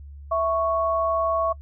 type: tone pair together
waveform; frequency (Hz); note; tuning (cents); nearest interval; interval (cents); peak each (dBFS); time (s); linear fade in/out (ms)
sine; 658.8 / 1108.7; E5 / C#6; -1 / 0; major sixth; 901; -22 / -23; 0.31-1.53; 10
effects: noise-tail reverb RT60 0.1 s tail -25 dB re dry + added 71 Hz sine -38 dBFS peak until 1.61 s